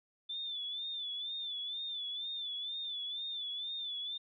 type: tone with vibrato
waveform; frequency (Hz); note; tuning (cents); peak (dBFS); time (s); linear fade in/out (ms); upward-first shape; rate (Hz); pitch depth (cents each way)
sine; 3520; A7; 0; -37; 0.29-4.18; 10; sine; 2.1; 76
effects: none